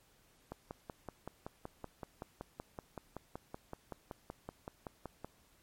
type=click train; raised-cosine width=1 ms; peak=-28 dBFS; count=26; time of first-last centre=0.52-5.246 s; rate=5.29 Hz; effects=pink hiss -68 dBFS RMS until 5.62 s + MP3 64 kbps